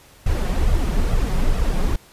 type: noise with flanger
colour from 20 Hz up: brown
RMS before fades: -18 dBFS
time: 0.26-1.96 s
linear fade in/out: 5 ms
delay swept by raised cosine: 1.5 to 5.6 ms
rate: 2.3 Hz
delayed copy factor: +0.6
effects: pink hiss -49 dBFS RMS until 2.12 s + resampled to 32000 Hz